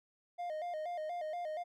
triangle tone with vibrato, 659.3 Hz, E5, in tune, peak -35 dBFS, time 0.38-1.64 s, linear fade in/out 20 ms, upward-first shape square, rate 4.2 Hz, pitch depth 110 cents each way, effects none

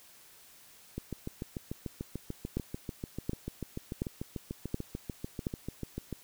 two click trains, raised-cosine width 3 ms, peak -18 / -23 dBFS, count 5 / 36, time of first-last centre 2.57-5.469 / 0.98-6.127 s, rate 1.38 / 6.8 Hz, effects white hiss -57 dBFS RMS until 6.23 s

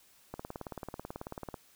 click train, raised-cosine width 1 ms, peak -25 dBFS, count 23, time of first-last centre 0.34-1.542 s, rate 18.3 Hz, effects white hiss -63 dBFS RMS until 1.75 s

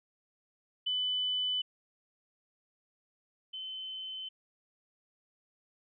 sine tone pair in turn, 3000 / 3059 Hz, F#7 / G7, +23 / -43 cents, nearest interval unison, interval 34 cents, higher second, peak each -29 / -38 dBFS, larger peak first, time 0.86-1.62 / 3.53-4.29 s, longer neither, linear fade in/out 10 ms, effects none

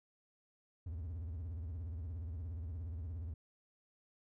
triangle tone with vibrato, 82.3 Hz, E2, 2 cents flat, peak -38 dBFS, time 0.86-3.34 s, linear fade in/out 5 ms, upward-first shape triangle, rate 17 Hz, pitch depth 270 cents each way, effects none

